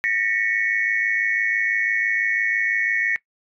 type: tone cluster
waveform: sine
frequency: 1817 / 1923 / 2218 Hz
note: A#6 / B6 / C#7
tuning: -45 / -47 / 0 cents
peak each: -23 dBFS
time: 0.04-3.16 s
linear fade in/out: 0 ms
effects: noise-tail reverb RT60 0.1 s tail -20 dB re dry + tanh soft clip ceiling -9 dBFS